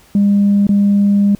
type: tone with dropouts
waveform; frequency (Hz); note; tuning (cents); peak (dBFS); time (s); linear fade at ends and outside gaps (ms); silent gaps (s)
sine; 201.9; G#3; -49; -7; 0.15-1.35; 2; 0.669-0.691
effects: tanh soft clip ceiling -5 dBFS + pink hiss -47 dBFS RMS until 1.39 s